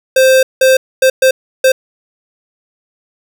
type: tone bursts at uneven times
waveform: square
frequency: 523.3 Hz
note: C5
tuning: in tune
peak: -6 dBFS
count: 5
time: 0.16-0.43 / 0.61-0.77 / 1.02-1.1 / 1.22-1.31 / 1.64-1.72 s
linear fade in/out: 5 ms
effects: none